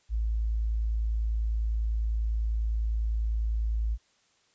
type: tone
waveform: sine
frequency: 55 Hz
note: A1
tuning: in tune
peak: -25 dBFS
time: 0.09-3.98 s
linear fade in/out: 50 ms
effects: white hiss -67 dBFS RMS until 4.54 s + resampled to 16000 Hz